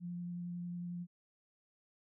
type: tone with vibrato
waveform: sine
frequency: 175 Hz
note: F3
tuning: 4 cents sharp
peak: -39 dBFS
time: 0-1.07 s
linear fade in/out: 50 ms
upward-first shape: sine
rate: 11 Hz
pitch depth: 10 cents each way
effects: none